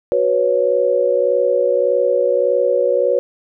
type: chord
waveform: sine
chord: F# suspended fourth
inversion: none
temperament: just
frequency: 370 / 493.3 / 555 Hz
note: F#4 / B4 / C#5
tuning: 0 / -2 / +2 cents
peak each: -21 / -16 / -16 dBFS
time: 0.12-3.19 s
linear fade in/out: 0 ms
effects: none